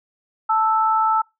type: tone pair together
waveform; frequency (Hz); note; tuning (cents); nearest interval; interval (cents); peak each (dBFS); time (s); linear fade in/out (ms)
sine; 880 / 1317.4; A5 / E6; 0 / -1; perfect fifth; 699; -18; 0.49-1.22; 10
effects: noise-tail reverb RT60 0.2 s tail -24 dB re dry